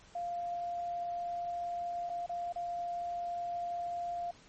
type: tone with dropouts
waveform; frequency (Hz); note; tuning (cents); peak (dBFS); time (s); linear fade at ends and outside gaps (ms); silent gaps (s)
sine; 697; F5; -4; -34; 0.15-4.31; 5; 2.094-2.098 / 2.263-2.293 / 2.525-2.558
effects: pink hiss -59 dBFS RMS until 4.48 s + MP3 32 kbps